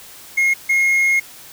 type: tone bursts at uneven times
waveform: triangle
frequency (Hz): 2151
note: C7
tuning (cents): +47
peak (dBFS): -11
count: 2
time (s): 0.37-0.54 / 0.69-1.2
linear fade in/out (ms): 10
effects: white hiss -40 dBFS RMS until 1.52 s